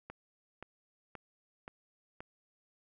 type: click train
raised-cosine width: 0.5 ms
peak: -29 dBFS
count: 5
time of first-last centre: 0.1-2.205 s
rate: 1.9 Hz
effects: none